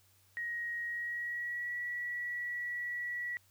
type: tone with pitch glide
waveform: sine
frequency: 1887 to 1937.8 Hz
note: A#6 to B6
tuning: +21 to -33 cents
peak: -35 dBFS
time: 0.37-3.37 s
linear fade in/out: 0 ms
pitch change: +46 cents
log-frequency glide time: 0.82-1.76 s
effects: added 95 Hz sine -69 dBFS peak until 3.5 s + white hiss -68 dBFS RMS until 3.5 s